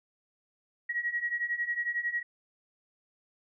sine beating tone pair, 1900 / 1911 Hz, A#6 / A#6, +33 / +43 cents, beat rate 11 Hz, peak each -34 / -31 dBFS, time 0.89-2.23 s, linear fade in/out 10 ms, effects none

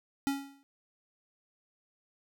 square tone with exponential decay, 277.2 Hz, C#4, in tune, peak -26 dBFS, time 0.27-0.63 s, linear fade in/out 0 ms, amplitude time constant 78 ms, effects none

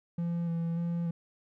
triangle tone with vibrato, 168.9 Hz, E3, 42 cents sharp, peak -27 dBFS, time 0.18-1.11 s, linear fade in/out 5 ms, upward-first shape square, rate 1.7 Hz, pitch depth 17 cents each way, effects none

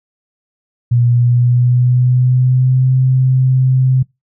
sine tone with pitch glide, 120.4 to 129.79 Hz, B2 to C3, -44 to -14 cents, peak -8 dBFS, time 0.91-4.03 s, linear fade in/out 10 ms, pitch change +130 cents, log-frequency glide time 1.08-2.92 s, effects noise-tail reverb RT60 0.2 s tail -24 dB re dry

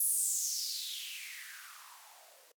violet noise with band-pass filter sweep, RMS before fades -38 dBFS, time 0-2.52 s, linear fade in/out 5 ms, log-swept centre 11000 to 480 Hz, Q 4.9, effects noise-tail reverb RT60 0.1 s tail -21 dB re dry

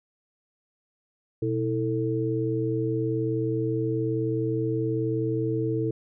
sine tone cluster, 123.6 / 324.9 / 443.8 Hz, B2 / E4 / A4, +2 / -25 / +15 cents, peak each -28 dBFS, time 1.42-5.91 s, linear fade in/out 5 ms, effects none

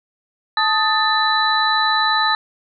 sine tone cluster, 873 / 1252 / 1770 / 3974 Hz, A5 / D#6 / A6 / B7, -14 / +10 / +10 / +10 cents, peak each -20 dBFS, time 0.57-2.35 s, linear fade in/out 2 ms, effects none

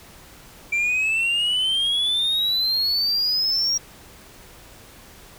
sine exponential sweep, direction up, 2343 to 5670 Hz, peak -16 dBFS, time 0.72-3.78 s, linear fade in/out 10 ms, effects tanh soft clip ceiling -18 dBFS + pink hiss -46 dBFS RMS until 5.38 s

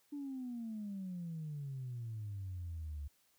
sine exponential sweep, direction down, 293.7 to 70.3 Hz, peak -39 dBFS, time 0.12-3.08 s, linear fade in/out 10 ms, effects tanh soft clip ceiling -36 dBFS + white hiss -73 dBFS RMS until 3.38 s

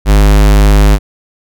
square tone, 51 Hz, G#1, 31 cents flat, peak -4 dBFS, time 0.05-0.99 s, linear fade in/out 50 ms, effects none

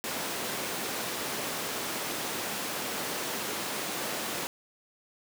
pink high-pass noise, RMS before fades -34 dBFS, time 0.04-4.47 s, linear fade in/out 0 ms, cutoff 260 Hz, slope 12 dB/octave, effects none

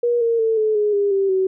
sine tone with pitch steps, 478.2 / 462.4 / 447.2 / 432.5 / 418.2 / 404.4 / 391.1 / 378.2 Hz, A#4 / A#4 / A4 / A4 / G#4 / G#4 / G4 / F#4, +44 / -14 / +28 / -30 / +12 / -46 / -4 / +38 cents, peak -15 dBFS, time 0.03-1.47 s, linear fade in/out 5 ms, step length 180 ms, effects none

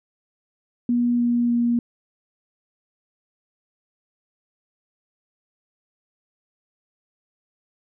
sine tone with pitch steps, 240.9 / 239.2 / 237.6 Hz, B3 / A#3 / A#3, -43 / +45 / +33 cents, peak -17 dBFS, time 0.89-1.79 s, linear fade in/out 2 ms, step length 300 ms, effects none

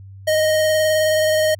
square tone with vibrato, 622.3 Hz, D#5, in tune, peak -15 dBFS, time 0.27-1.55 s, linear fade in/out 10 ms, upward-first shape square, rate 19 Hz, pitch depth 12 cents each way, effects added 97 Hz sine -36 dBFS peak until 1.59 s

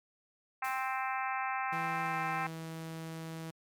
harmonic tone, 262.2 Hz, C4, 4 cents sharp, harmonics 3 / 4 / 5 / 6 / 7 / 8 / 9 / 10, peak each -36 / -38 / -40 / -42 / -43 / -44 / -45 / -46 dBFS, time 0.62-2.47 s, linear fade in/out 5 ms
white noise with exponential decay, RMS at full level -47 dBFS, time 0.64-1.38 s, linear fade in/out 5 ms, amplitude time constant 160 ms
sawtooth tone with pitch glide, 165.3 to 162.27 Hz, E3 to E3, +5 to -27 cents, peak -36 dBFS, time 1.72-3.51 s, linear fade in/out 10 ms, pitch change -32 cents, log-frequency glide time 2.03-2.2 s
effects MP3 96 kbps

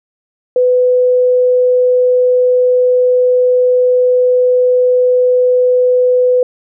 sine tone, 500 Hz, B4, 21 cents sharp, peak -7 dBFS, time 0.56-6.43 s, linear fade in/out 2 ms, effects none

